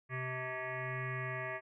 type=tone with frequency modulation; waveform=sine; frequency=900 Hz; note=A5; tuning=39 cents sharp; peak=-36 dBFS; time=0.09-1.61 s; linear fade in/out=50 ms; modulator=257 Hz; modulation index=5.1; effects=none